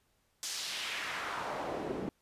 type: noise with band-pass filter sweep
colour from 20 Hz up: pink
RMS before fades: -38 dBFS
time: 0.43-2.09 s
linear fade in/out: 0 ms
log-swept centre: 6400 to 290 Hz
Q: 1.4
effects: pink hiss -74 dBFS RMS until 2.21 s + resampled to 32000 Hz